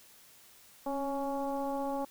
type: tone with frequency modulation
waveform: sine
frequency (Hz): 554.4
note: C#5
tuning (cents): 0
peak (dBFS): -31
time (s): 0.86-2.05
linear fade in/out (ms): 5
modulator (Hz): 281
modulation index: 1.4
effects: white hiss -58 dBFS RMS until 2.1 s